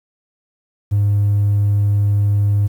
triangle tone, 102.1 Hz, G#2, 29 cents flat, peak -9 dBFS, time 0.91-2.68 s, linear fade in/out 20 ms, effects tanh soft clip ceiling -8 dBFS + 8-bit

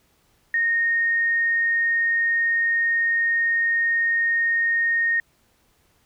sine tone, 1851 Hz, A#6, 13 cents flat, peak -18 dBFS, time 0.54-5.2 s, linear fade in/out 2 ms, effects pink hiss -63 dBFS RMS until 6.05 s

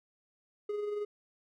triangle tone with amplitude modulation, 415.3 Hz, G#4, in tune, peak -29 dBFS, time 0.69-1.05 s, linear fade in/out 5 ms, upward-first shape sine, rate 21.8 Hz, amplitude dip 40%, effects none

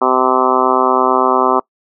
harmonic tone, 128.9 Hz, C3, 26 cents flat, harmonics 2 / 3 / 4 / 5 / 6 / 7 / 8 / 9 / 10, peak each -21 / -17 / -22 / -20 / -19 / -19 / -17 / -17 / -21 dBFS, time 0.01-1.6 s, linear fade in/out 10 ms, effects noise-tail reverb RT60 0.1 s tail -23 dB re dry

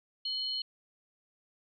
sine tone pair together, 3000 / 4243 Hz, F#7 / C8, +23 / +23 cents, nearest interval tritone, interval 600 cents, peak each -37 / -33 dBFS, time 0.25-0.62 s, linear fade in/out 5 ms, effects none

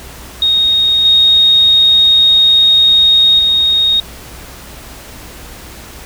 sine tone with level steps, 3729 Hz, A#7, in tune, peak -8 / -5 / -8 dBFS, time 0.42-4 s, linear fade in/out 2 ms, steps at 1.05 / 3.39 s, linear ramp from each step 2 ms, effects added 60 Hz sine -36 dBFS peak until 6.05 s + pink hiss -33 dBFS RMS until 6.05 s

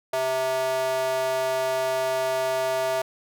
square tone with high-pass filter, 130.81 Hz, C3, in tune, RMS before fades -25 dBFS, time 0.13-3.02 s, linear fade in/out 5 ms, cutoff 620 Hz, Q 3.4, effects none

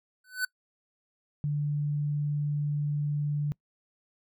square tone with exponential growth, 1504 Hz, F#6, 28 cents sharp, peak -24 dBFS, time 0.24-0.45 s, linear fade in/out 5 ms, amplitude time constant 44 ms
sine tone, 146.83 Hz, D3, in tune, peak -26 dBFS, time 1.44-3.52 s, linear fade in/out 0 ms
effects noise-tail reverb RT60 0.1 s tail -25 dB re dry

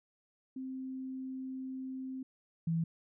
sine tone pair in turn, 261.6 / 164.8 Hz, C4 / E3, 0 / 0 cents, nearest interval minor sixth, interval 800 cents, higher first, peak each -38 / -29 dBFS, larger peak second, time 0.56-2.23 / 2.67-2.84 s, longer first, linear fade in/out 5 ms, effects none

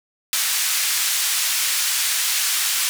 white band-pass noise, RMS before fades -21 dBFS, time 0.33-2.89 s, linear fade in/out 0 ms, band 1600 to 11000 Hz, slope 12 dB/octave, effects none

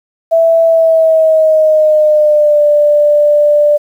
sine tone with pitch glide, 659.3 to 590.8 Hz, E5 to D5, 0 to +10 cents, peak -5 dBFS, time 0.31-3.78 s, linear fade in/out 20 ms, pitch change -190 cents, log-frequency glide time 0.64-2.61 s, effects 7-bit

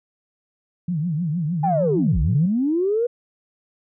sine tone with vibrato, 163 Hz, E3, 19 cents flat, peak -20 dBFS, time 0.88-2.46 s, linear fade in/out 5 ms, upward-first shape triangle, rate 6.5 Hz, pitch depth 220 cents each way
sine linear two-way sweep, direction down then up, 828 to 43.37 to 491.5 Hz, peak -17 dBFS, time 1.63-3.07 s, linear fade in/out 10 ms, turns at 2.18 s
effects tanh soft clip ceiling -9 dBFS

